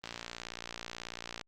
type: click train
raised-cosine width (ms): 0.2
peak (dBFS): -22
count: 81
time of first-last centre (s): 0.04-1.412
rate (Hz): 58.3
effects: Opus 32 kbps